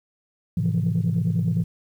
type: chord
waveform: sine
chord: F major seventh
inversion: first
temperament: equal with one note detuned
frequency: 107.74 / 130.81 / 164.81 / 174.61 Hz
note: A2 / C3 / E3 / F3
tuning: -36 / 0 / 0 / 0 cents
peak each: -24 / -27 / -22 / -25 dBFS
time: 0.57-1.64 s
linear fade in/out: 5 ms
effects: tanh soft clip ceiling -14 dBFS + 9-bit